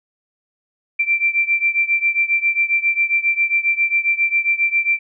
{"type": "beating tone pair", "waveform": "sine", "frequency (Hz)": [2349, 2356.4], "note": ["D7", "D7"], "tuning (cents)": [0, 5], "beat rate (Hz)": 7.4, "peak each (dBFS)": [-17, -19], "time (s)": [0.99, 4.99], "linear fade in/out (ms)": 10, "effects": []}